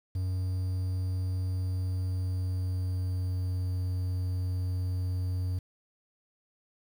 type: tone with pitch glide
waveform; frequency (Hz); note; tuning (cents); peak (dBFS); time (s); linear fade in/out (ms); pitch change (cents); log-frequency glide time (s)
triangle; 92.5 to 91.6; F#2 to F#2; 0 to -17; -26; 0.15-5.59; 5; -17; 1.43-3.75
effects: 9-bit